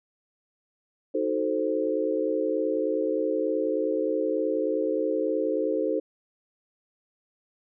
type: chord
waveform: sine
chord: D# diminished seventh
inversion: none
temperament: equal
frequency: 311.1 / 370 / 440 / 523.3 Hz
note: D#4 / F#4 / A4 / C5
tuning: 0 / 0 / 0 / 0 cents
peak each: -29 / -32 / -28 / -28 dBFS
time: 1.14-6 s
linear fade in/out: 10 ms
effects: none